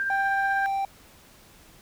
sine tone with tremolo, 1586 Hz, G6, 20 cents sharp, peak -23 dBFS, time 0-0.66 s, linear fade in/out 0 ms, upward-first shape sine, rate 16 Hz, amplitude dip 35%
triangle tone, 784 Hz, G5, in tune, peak -22 dBFS, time 0.1-0.85 s, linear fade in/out 2 ms
effects tanh soft clip ceiling -12 dBFS + pink hiss -53 dBFS RMS until 1.81 s

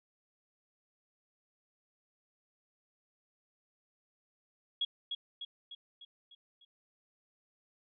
sine tone with echo, 3322 Hz, G#7, in tune, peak -29 dBFS, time 4.81-4.85 s, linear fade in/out 5 ms, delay 300 ms, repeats 6, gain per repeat -5 dB, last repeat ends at 6.65 s, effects none

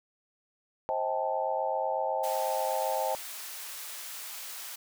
sine chord, A half-diminished seventh, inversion first, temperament just, 528 / 633.6 / 792 / 880 Hz, C5 / Eb5 / G5 / A5, +16 / +31 / +18 / 0 cents, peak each -33 dBFS, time 0.89-3.15 s, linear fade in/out 0 ms
white high-pass noise, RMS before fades -41 dBFS, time 2.23-4.76 s, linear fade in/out 10 ms, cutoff 720 Hz, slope 12 dB/octave
effects none

